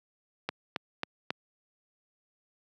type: click train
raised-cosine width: 0.3 ms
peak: -14 dBFS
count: 4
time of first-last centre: 0.49-1.305 s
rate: 3.68 Hz
effects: high-pass 150 Hz 12 dB/octave